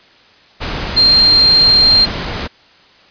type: tone in noise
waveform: sine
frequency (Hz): 4186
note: C8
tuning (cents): 0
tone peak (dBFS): -6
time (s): 0.96-2.06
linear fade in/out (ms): 20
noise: pink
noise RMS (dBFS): -21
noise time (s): 0.6-2.48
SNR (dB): +12
effects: white hiss -46 dBFS RMS until 3.1 s + resampled to 11025 Hz